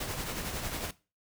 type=noise with tremolo; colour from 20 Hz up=pink; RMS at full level=-34 dBFS; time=0-0.91 s; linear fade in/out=5 ms; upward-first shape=triangle; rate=11 Hz; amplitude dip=50%; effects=noise-tail reverb RT60 0.3 s tail -18 dB re dry